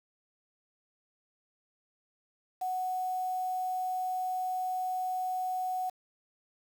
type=tone with quantisation; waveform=sine; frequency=740 Hz; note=F#5; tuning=in tune; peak=-30 dBFS; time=2.61-5.9 s; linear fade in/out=10 ms; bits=8; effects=none